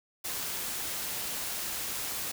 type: noise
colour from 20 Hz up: white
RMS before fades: -35 dBFS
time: 0.24-2.32 s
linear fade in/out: 10 ms
effects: none